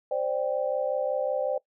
sine chord, C suspended second, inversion none, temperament just, 523.3 / 588.7 / 784.9 Hz, C5 / D5 / G5, 0 / +4 / +2 cents, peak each -28 / -28 / -34 dBFS, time 0.11-1.58 s, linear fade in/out 5 ms, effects noise-tail reverb RT60 0.1 s tail -21 dB re dry

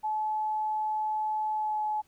sine tone with pitch glide, 860 to 852.6 Hz, A5 to G#5, -40 to +45 cents, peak -27 dBFS, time 0.03-2.02 s, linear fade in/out 20 ms, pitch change -15 cents, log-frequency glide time 1.54-1.8 s, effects pink hiss -67 dBFS RMS until 2.07 s

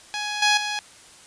10% pulse tone with level steps, 835 Hz, G#5, 9 cents sharp, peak -18 / -8 / -17 dBFS, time 0.14-0.79 s, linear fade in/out 0 ms, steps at 0.42 / 0.57 s, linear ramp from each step 5 ms, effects white hiss -48 dBFS RMS until 1.26 s + resampled to 22050 Hz

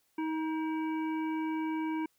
harmonic tone with a mistuned harmonic, 316.4 Hz, D#4, 29 cents sharp, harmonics 1 / 3 / 5 / 7 / 9, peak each -31 / -39 / -49 / -46 / -58 dBFS, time 0.18-2.06 s, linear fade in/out 5 ms, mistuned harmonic 7, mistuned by +56 cents, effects white hiss -73 dBFS RMS until 2.18 s

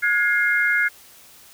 sine tone cluster, 1440 / 1662 / 2122 Hz, F#6 / G#6 / C7, -47 / +1 / +24 cents, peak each -21 dBFS, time 0.02-0.89 s, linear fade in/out 20 ms, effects white hiss -48 dBFS RMS until 1.53 s

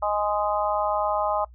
harmonic tone, 207.7 Hz, G#3, in tune, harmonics 3 / 4 / 5 / 6, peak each -26 / -26 / -29 / -30 dBFS, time 0.02-1.45 s, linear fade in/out 10 ms, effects noise-tail reverb RT60 0.1 s tail -20 dB re dry + added 60 Hz sine -45 dBFS peak until 1.54 s

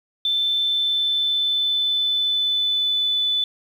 sine tone with pitch glide, 3537 to 3490 Hz, A7 to A7, +8 to -15 cents, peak -18 dBFS, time 0.25-3.44 s, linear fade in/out 2 ms, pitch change -23 cents, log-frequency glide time 0.58-3.21 s, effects 8-bit

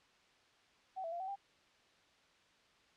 sine tone with pitch steps, 758 / 662 / 690 / 759 / 794 Hz, F#5 / E5 / F5 / F#5 / G5, +42 / +7 / -21 / +44 / +22 cents, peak -39 dBFS, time 0.96-1.36 s, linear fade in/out 20 ms, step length 80 ms, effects white hiss -68 dBFS RMS until 2.96 s + low-pass 4000 Hz 12 dB/octave

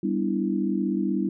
sine chord, E minor seventh, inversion first, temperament equal, 196 / 246.9 / 293.7 / 329.6 Hz, G3 / B3 / D4 / E4, 0 / 0 / 0 / 0 cents, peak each -26 / -30 / -29 / -28 dBFS, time 0.03-1.29 s, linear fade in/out 5 ms, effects none

